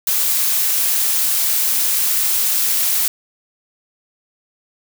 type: noise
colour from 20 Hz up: blue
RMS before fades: -17 dBFS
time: 0.07-3.08 s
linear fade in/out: 2 ms
effects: none